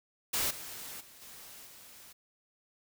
white noise with level steps, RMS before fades -31 / -44 / -55 / -50 / -53 dBFS, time 0.33-2.13 s, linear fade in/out 10 ms, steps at 0.5 / 1 / 1.21 / 1.66 s, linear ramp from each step 10 ms, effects none

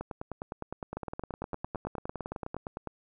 two click trains, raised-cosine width 1 ms, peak -21 / -22 dBFS, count 15 / 29, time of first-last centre 0.97-2.545 / 0.01-2.873 s, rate 8.89 / 9.78 Hz, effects none

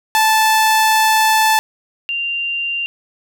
sawtooth / sine tone pair in turn, 876 / 2781 Hz, A5 / F7, -8 / -8 cents, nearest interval octave + minor sixth, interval 2000 cents, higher second, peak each -7 / -18 dBFS, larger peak first, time 0.15-1.59 / 2.09-2.86 s, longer first, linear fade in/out 0 ms, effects none

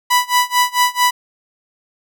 sawtooth tone with tremolo, 987.8 Hz, B5, in tune, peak -6 dBFS, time 0.1-1.11 s, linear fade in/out 10 ms, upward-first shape sine, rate 4.5 Hz, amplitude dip 95%, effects none

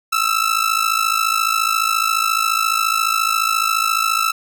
sawtooth ring-modulated tone, 1321 Hz, E6, 3 cents sharp, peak -9 dBFS, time 0.12-4.32 s, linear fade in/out 10 ms, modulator 27.2 Hz, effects none

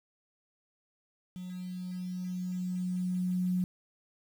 sine tone with level ramp, 181.8 Hz, F#3, 30 cents flat, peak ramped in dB -38 to -26 dBFS, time 1.36-3.64 s, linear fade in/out 0 ms, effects 9-bit

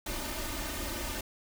pink noise with comb filter, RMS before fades -36 dBFS, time 0.06-1.21 s, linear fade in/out 5 ms, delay 3.3 ms, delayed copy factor +0.9, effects none

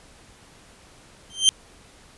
sawtooth tone with exponential growth, 3136 Hz, G7, in tune, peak -6 dBFS, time 1.3-1.49 s, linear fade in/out 0 ms, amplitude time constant 40 ms, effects pink hiss -51 dBFS RMS until 2.17 s + resampled to 24000 Hz

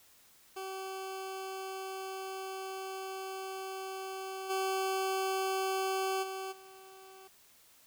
20% pulse tone with level steps, 382.2 Hz, G4, 44 cents flat, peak -34 / -26 / -33 / -47 dBFS, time 0.56-7.28 s, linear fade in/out 10 ms, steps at 4.49 / 6.22 / 6.51 s, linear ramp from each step 20 ms, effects white hiss -62 dBFS RMS until 7.86 s

